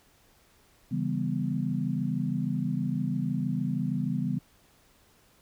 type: chord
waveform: sine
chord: C# half-diminished seventh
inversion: none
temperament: equal with one note detuned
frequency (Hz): 138.59 / 164.81 / 198.05 / 246.9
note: C#3 / E3 / G3 / B3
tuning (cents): 0 / 0 / +18 / 0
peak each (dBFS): -32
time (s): 0.91-4.39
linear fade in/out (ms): 10
effects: pink hiss -62 dBFS RMS until 5.41 s